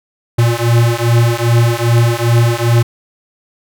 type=beating tone pair; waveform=square; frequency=116.54 / 119.04 Hz; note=A#2 / A#2; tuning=0 / +37 cents; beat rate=2.5 Hz; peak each=-13 dBFS; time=0.38-2.83 s; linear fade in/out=10 ms; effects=none